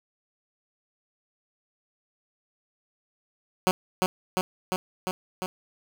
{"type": "tone with echo", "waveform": "10% pulse", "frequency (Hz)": 185, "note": "F#3", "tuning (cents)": 0, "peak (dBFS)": -11, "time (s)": [3.67, 3.71], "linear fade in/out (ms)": 0, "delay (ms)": 350, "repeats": 5, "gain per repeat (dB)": -2, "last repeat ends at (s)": 5.46, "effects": []}